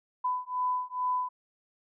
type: beating tone pair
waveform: sine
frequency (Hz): 1000 / 1002.3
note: B5 / B5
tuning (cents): +21 / +25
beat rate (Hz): 2.3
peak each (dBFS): -31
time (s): 0.24-1.29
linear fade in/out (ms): 10
effects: none